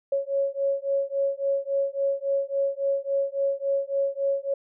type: beating tone pair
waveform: sine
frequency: 551 / 554.6 Hz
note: C#5 / C#5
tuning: -11 / +1 cents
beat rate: 3.6 Hz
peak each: -26 dBFS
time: 0.12-4.54 s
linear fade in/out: 5 ms
effects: none